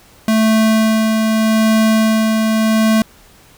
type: tone with tremolo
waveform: square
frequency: 220 Hz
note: A3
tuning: in tune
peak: -10 dBFS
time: 0.28-3.02 s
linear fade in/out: 2 ms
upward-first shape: sine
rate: 0.82 Hz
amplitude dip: 30%
effects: pink hiss -46 dBFS RMS until 3.57 s